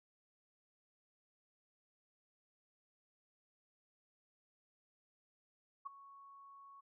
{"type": "tone with ADSR envelope", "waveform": "sine", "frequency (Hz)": 1108.7, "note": "C#6", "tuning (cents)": 0, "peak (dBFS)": -39, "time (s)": [5.85, 6.81], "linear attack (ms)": 16, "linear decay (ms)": 12, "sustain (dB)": -16, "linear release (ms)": 13, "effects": []}